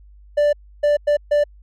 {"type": "tone bursts at uneven times", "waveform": "triangle", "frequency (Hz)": 587.3, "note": "D5", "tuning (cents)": 0, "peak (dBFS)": -11, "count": 4, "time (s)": [[0.37, 0.53], [0.83, 0.97], [1.07, 1.17], [1.31, 1.44]], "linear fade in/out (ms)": 10, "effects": ["added 50 Hz sine -43 dBFS peak until 1.62 s"]}